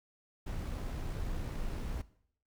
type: noise with amplitude modulation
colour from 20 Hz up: brown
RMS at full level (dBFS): -36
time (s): 0.46-2.02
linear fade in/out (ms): 10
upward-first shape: sine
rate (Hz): 62.2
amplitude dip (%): 25
effects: noise-tail reverb RT60 0.6 s tail -18 dB re dry